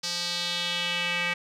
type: tone with band-pass filter sweep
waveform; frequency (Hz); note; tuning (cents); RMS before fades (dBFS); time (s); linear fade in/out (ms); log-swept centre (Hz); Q
square; 174.61; F3; 0; -29; 0.03-1.34; 10; 5000 to 2300; 2.9
effects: none